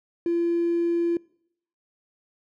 triangle tone with hard clipping, 340.8 Hz, F4, 42 cents flat, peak -21 dBFS, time 0.26-1.17 s, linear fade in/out 2 ms, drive 3 dB, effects noise-tail reverb RT60 0.7 s tail -24 dB re dry

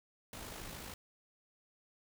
pink noise with amplitude modulation, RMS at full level -45 dBFS, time 0.33-0.94 s, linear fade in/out 2 ms, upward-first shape sine, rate 53.1 Hz, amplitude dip 40%, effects none

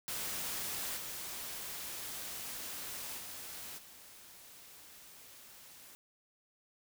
white noise with level steps, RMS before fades -39 / -43 / -46 / -55 dBFS, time 0.08-5.95 s, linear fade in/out 0 ms, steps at 0.96 / 3.17 / 3.77 s, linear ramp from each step 20 ms, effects none

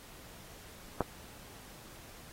clicks, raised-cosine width 1 ms, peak -14 / -27 dBFS, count 2, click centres 1.007 / 1.017 s, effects pink hiss -53 dBFS RMS until 2.32 s + AAC 48 kbps

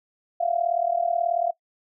sine tone with amplitude modulation, 689 Hz, F5, 24 cents flat, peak -17 dBFS, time 0.4-1.51 s, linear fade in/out 10 ms, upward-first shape sine, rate 38.4 Hz, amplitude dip 90%, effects noise-tail reverb RT60 0.1 s tail -20 dB re dry

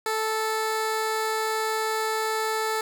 15% pulse tone, 438.7 Hz, A4, 5 cents flat, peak -18 dBFS, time 0.06-2.81 s, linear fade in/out 2 ms, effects none

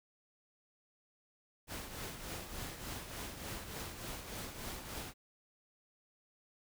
pink noise with tremolo, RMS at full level -42 dBFS, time 1.67-5.14 s, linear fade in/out 50 ms, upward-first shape triangle, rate 3.4 Hz, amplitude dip 60%, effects none

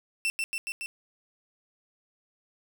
40% pulse tone with echo, 2681 Hz, E7, 29 cents sharp, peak -24 dBFS, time 0.25-0.3 s, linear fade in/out 0 ms, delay 140 ms, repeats 4, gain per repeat -2 dB, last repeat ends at 0.86 s, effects none

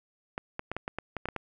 clicks, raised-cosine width 0.5 ms, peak -18 dBFS, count 10, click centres 0.379 / 0.594 / 0.716 / 0.766 / 0.879 / 0.986 / 1.167 / 1.256 / 1.287 / 1.363 s, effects none

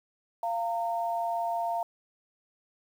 sine tone pair together, 691.4 / 917 Hz, F5 / A#5, -18 / -29 cents, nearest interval perfect fourth, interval 489 cents, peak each -29 / -32 dBFS, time 0.43-1.83 s, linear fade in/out 2 ms, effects 9-bit

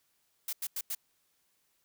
blue noise bursts, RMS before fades -35 dBFS, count 4, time 0.48-0.95 s, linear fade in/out 5 ms, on 50 ms, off 90 ms, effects white hiss -74 dBFS RMS until 1.84 s

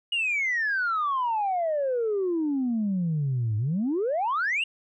sine exponential two-way sweep, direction down then up, 2902 to 103.2 to 2902 Hz, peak -22 dBFS, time 0.12-4.64 s, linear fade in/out 5 ms, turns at 3.57 s, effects tanh soft clip ceiling -20 dBFS

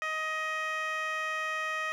15% pulse tone with band-pass filter, 628 Hz, D#5, 16 cents sharp, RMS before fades -33 dBFS, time 0.02-1.92 s, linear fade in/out 0 ms, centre 1800 Hz, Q 1.2, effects none

